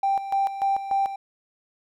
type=tone with tremolo; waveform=triangle; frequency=786 Hz; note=G5; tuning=4 cents sharp; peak=-16 dBFS; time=0.03-1.16 s; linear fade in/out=5 ms; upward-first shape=square; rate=3.4 Hz; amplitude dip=75%; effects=tanh soft clip ceiling -16 dBFS